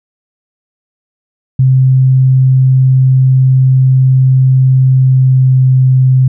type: tone with pitch glide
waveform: sine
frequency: 130.81 to 129.91 Hz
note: C3 to C3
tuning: 0 to -12 cents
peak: -4 dBFS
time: 1.59-6.28 s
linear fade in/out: 5 ms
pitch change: -12 cents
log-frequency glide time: 4.93-5.63 s
effects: none